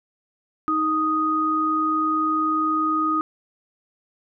sine tone pair together, 312.7 / 1244.5 Hz, D#4 / D#6, +9 / 0 cents, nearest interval 2 octaves, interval 2391 cents, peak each -24 / -20 dBFS, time 0.68-3.21 s, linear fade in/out 0 ms, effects none

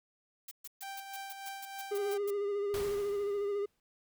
blue noise bursts, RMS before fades -45 dBFS, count 12, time 0.48-2.306 s, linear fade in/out 5 ms, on 33 ms, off 130 ms
sawtooth tone with tremolo, 784 Hz, G5, in tune, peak -36 dBFS, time 0.82-2.18 s, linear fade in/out 10 ms, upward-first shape triangle, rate 3.3 Hz, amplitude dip 50%
triangle tone with vibrato, 405.6 Hz, G#4, 41 cents flat, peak -29 dBFS, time 1.91-3.66 s, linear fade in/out 10 ms, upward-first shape sine, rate 14 Hz, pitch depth 33 cents each way
pink noise with exponential decay, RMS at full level -40 dBFS, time 2.74-3.8 s, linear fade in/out 1 ms, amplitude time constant 230 ms
effects none

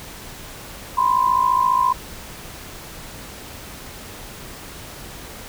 sine tone pair together, 987.8 / 1042.5 Hz, B5 / C6, 0 / -7 cents, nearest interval minor second, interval 93 cents, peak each -18 / -17 dBFS, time 0.97-1.93 s, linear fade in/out 10 ms, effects pink hiss -37 dBFS RMS until 5.48 s

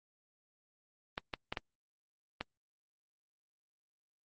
clicks, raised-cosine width 0.3 ms, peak -19 dBFS, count 5, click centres 1.179 / 1.338 / 1.525 / 1.572 / 2.41 s, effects Opus 24 kbps

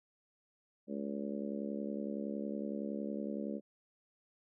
harmonic tone, 70.8 Hz, C#2, 37 cents sharp, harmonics 3 / 4 / 5 / 6 / 7 / 8, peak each -39 / -43 / -46 / -48 / -47 / -46 dBFS, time 0.87-3.61 s, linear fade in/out 50 ms, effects none

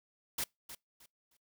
white noise with echo, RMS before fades -35 dBFS, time 0.38-0.44 s, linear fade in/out 5 ms, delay 310 ms, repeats 3, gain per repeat -12 dB, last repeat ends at 1.37 s, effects noise-tail reverb RT60 0.2 s tail -26 dB re dry

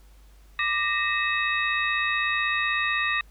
sine tone cluster, 1183 / 1854 / 1970 / 2585 / 3776 Hz, D6 / A#6 / B6 / E7 / A#7, +12 / -10 / -5 / -34 / +22 cents, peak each -29 / -26 / -34 / -28 / -33 dBFS, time 0.59-3.21 s, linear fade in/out 2 ms, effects added 50 Hz sine -49 dBFS peak until 3.3 s + pink hiss -61 dBFS RMS until 3.3 s

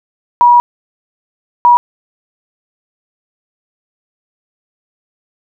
sine tone bursts at uneven times, 964 Hz, B5, 42 cents flat, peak -3 dBFS, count 2, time 0.41-0.6 / 1.65-1.77 s, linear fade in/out 0 ms, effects none

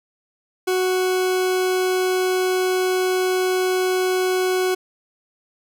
40% pulse tone, 370 Hz, F#4, in tune, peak -17 dBFS, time 0.67-4.75 s, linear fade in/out 10 ms, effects none

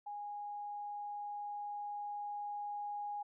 sine tone with level ramp, 824 Hz, G#5, 14 cents flat, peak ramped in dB -41 to -38 dBFS, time 0.06-3.23 s, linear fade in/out 10 ms, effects none

